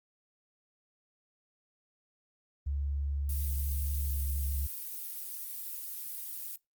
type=tone with pitch glide; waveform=sine; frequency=70.6 to 69.51 Hz; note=C#2 to C#2; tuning=+32 to +5 cents; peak=-30 dBFS; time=2.66-4.67 s; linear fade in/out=10 ms; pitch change=-27 cents; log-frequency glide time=4.04-4.24 s
type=noise; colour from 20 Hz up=violet; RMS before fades=-40 dBFS; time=3.29-6.56 s; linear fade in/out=2 ms
effects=noise-tail reverb RT60 0.2 s tail -25 dB re dry + Opus 32 kbps